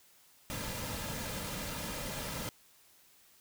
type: noise with comb filter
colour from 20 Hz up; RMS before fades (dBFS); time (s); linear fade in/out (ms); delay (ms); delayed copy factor
pink; -39; 0.5-2.49; 0; 2.7; -0.5
effects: white hiss -63 dBFS RMS until 3.4 s